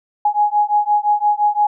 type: beating tone pair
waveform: sine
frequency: 830.6 / 836.4 Hz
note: G#5 / G#5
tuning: 0 / +12 cents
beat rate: 5.8 Hz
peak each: -16 dBFS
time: 0.25-1.67 s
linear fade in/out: 5 ms
effects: none